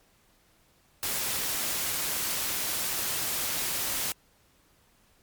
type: noise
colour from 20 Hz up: white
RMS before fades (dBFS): -30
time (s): 1.03-4.12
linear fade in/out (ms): 0
effects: pink hiss -64 dBFS RMS until 5.22 s + MP3 96 kbps